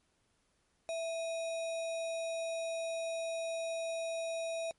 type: tone with sample-and-hold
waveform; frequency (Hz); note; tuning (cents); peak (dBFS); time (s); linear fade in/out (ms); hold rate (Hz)
sine; 659.3; E5; 0; -34; 0.89-4.71; 0; 3150
effects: pink hiss -75 dBFS RMS until 4.78 s + MP3 48 kbps